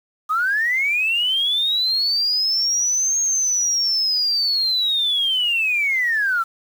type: linear two-way sweep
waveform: sine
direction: up then down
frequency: 1213 to 6510 to 1312 Hz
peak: -16 dBFS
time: 0.29-6.44 s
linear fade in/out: 20 ms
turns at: 3.2 s
effects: tanh soft clip ceiling -12 dBFS + 7-bit